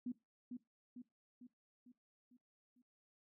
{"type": "tone with echo", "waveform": "sine", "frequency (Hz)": 246.9, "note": "B3", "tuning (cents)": 0, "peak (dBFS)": -39, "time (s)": [0.06, 0.12], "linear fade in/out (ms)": 5, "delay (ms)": 450, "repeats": 6, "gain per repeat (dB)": -5, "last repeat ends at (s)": 2.82, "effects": ["noise-tail reverb RT60 0.2 s tail -17 dB re dry"]}